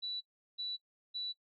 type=tone bursts; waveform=sine; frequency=3950 Hz; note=B7; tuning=in tune; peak=-36 dBFS; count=3; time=0.02-1.33 s; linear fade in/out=20 ms; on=190 ms; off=370 ms; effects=noise-tail reverb RT60 0.1 s tail -21 dB re dry